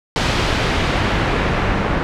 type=noise with low-pass filter sweep; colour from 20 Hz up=pink; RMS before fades=-18 dBFS; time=0.16-2.03 s; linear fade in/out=0 ms; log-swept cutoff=4500 to 1700 Hz; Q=0.86; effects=none